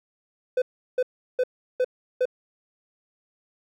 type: tone bursts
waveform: triangle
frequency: 505 Hz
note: B4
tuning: 39 cents sharp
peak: -17 dBFS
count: 5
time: 0.57-2.255 s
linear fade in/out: 5 ms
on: 49 ms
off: 360 ms
effects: none